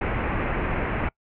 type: low-pass noise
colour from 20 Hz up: pink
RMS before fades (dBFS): -26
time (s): 0.01-1.09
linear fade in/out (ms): 5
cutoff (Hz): 2500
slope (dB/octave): 48
effects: noise-tail reverb RT60 0.1 s tail -25 dB re dry